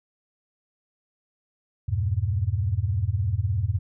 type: chord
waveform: sine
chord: E diminished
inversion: none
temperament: just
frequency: 82.41 / 98.89 / 118.67 Hz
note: E2 / G2 / Bb2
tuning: 0 / +16 / +31 cents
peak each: -28 / -24 / -28 dBFS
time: 1.88-3.79 s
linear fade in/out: 10 ms
effects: none